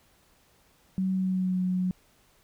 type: tone with pitch glide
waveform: sine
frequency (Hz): 188.5 to 183.35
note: F#3 to F#3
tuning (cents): +32 to -15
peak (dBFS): -24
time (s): 0.98-1.91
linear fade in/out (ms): 0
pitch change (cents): -47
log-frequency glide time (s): 1.13-1.61
effects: pink hiss -63 dBFS RMS until 2.43 s